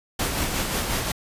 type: noise with tremolo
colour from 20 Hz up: pink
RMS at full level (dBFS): -24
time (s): 0.19-1.12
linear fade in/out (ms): 5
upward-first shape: sine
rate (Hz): 5.6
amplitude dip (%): 40
effects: resampled to 32000 Hz